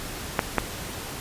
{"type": "clicks", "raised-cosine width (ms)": 0.5, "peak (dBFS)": -4, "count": 2, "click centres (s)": [0.392, 0.583], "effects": ["pink hiss -35 dBFS RMS until 1.2 s", "resampled to 32000 Hz"]}